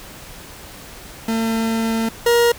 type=tone pair in turn; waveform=40% pulse; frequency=225.4 / 472.9 Hz; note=A3 / A#4; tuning=+42 / +25 cents; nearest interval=octave + minor second; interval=1283 cents; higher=second; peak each=-17 / -11 dBFS; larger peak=second; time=1.28-2.09 / 2.26-2.52 s; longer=first; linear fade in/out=5 ms; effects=pink hiss -38 dBFS RMS until 2.58 s